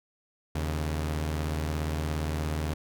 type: tone pair together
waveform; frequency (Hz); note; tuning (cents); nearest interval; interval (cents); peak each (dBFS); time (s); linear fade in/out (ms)
sawtooth; 77.7 / 138.45; D#2 / C#3; -2 / -2; minor seventh; 1000; -25 / -32; 0.55-2.74; 5
effects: none